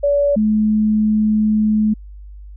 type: tone pair in turn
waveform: sine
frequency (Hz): 572 / 214.3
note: D5 / A3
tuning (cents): -46 / -45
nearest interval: octave + perfect fourth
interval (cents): 1699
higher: first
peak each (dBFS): -12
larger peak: neither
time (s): 0.03-0.36 / 0.36-1.94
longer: second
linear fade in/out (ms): 10
effects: added 50 Hz sine -33 dBFS peak until 2.56 s